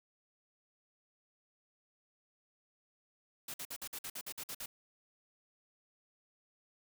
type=noise bursts; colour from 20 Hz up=white; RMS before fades=-43 dBFS; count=11; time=3.48-4.66 s; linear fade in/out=5 ms; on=60 ms; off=52 ms; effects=none